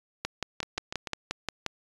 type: two click trains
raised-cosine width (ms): 0.2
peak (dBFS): -12 / -17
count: 9 / 4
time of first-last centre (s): 0.25-1.663 / 0.63-1.072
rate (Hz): 5.66 / 6.78
effects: resampled to 24000 Hz